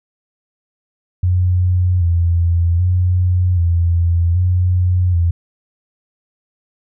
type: tone with vibrato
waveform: sine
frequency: 87.8 Hz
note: F2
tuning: 10 cents sharp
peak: -11 dBFS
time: 1.23-5.31 s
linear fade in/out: 5 ms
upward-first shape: square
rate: 0.64 Hz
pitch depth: 50 cents each way
effects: none